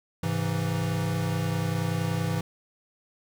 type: chord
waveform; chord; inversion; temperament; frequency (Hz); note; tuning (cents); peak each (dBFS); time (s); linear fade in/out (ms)
square; Ab augmented; none; equal with one note detuned; 103.83 / 134.03 / 164.81; Ab2 / C3 / E3; 0 / +42 / 0; -31 / -33 / -29; 0.23-2.41; 5
effects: 9-bit